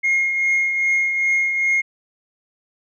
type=tone with tremolo; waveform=sine; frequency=2144 Hz; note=C7; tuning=42 cents sharp; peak=-12 dBFS; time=0.03-1.82 s; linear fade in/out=20 ms; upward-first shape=triangle; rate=2.5 Hz; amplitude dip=55%; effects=tanh soft clip ceiling -13 dBFS